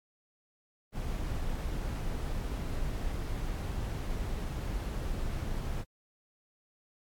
brown noise, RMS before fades -34 dBFS, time 0.92-5.85 s, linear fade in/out 50 ms, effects AAC 64 kbps

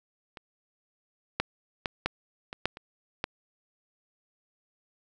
clicks, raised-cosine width 0.3 ms, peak -26 / -9 / -12 / -10 / -21 / -9 / -26 / -12 dBFS, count 8, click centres 0.372 / 1.4 / 1.858 / 2.06 / 2.529 / 2.656 / 2.771 / 3.241 s, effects none

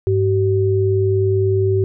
sine tone pair together, 101.5 / 382.1 Hz, G#2 / G4, -39 / -44 cents, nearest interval octave + major seventh, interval 2295 cents, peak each -16 dBFS, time 0.07-1.84 s, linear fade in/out 0 ms, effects none

